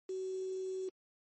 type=tone with quantisation; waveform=sine; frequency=376.3 Hz; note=F#4; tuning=29 cents sharp; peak=-36 dBFS; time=0.09-0.89 s; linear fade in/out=5 ms; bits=9; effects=MP3 32 kbps